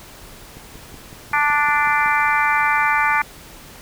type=click train; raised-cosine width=3 ms; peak=-26 dBFS; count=9; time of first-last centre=0.57-2.06 s; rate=5.37 Hz
type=harmonic tone; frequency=293.8 Hz; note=D4; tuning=1 cent sharp; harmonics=3 / 4 / 5 / 6 / 7 / 8; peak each=-20 / -21 / -22 / -23 / -23 / -24 dBFS; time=1.33-3.22 s; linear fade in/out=5 ms
effects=pink hiss -41 dBFS RMS until 3.81 s